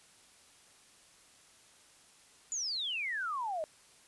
sine exponential sweep, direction down, 7110 to 600 Hz, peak -33 dBFS, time 2.52-3.64 s, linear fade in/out 0 ms, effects white hiss -61 dBFS RMS until 4.07 s + resampled to 24000 Hz

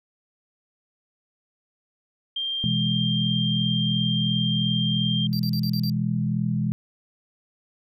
sine tone, 3183 Hz, G7, 26 cents sharp, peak -25 dBFS, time 2.36-5.27 s, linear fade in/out 5 ms
sine chord, E major, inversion second, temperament equal with one note detuned, 124.83 / 164.81 / 207.7 Hz, B2 / E3 / G#3, +19 / 0 / 0 cents, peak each -26 dBFS, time 2.64-6.72 s, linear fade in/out 0 ms
square tone bursts, 4699 Hz, D8, in tune, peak -31 dBFS, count 6, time 5.33-5.897 s, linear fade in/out 0 ms, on 62 ms, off 39 ms
effects none

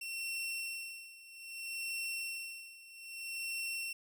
sawtooth tone with tremolo, 2713 Hz, E7, 49 cents sharp, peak -33 dBFS, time 0.01-3.93 s, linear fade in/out 5 ms, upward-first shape sine, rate 0.62 Hz, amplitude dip 85%, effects none

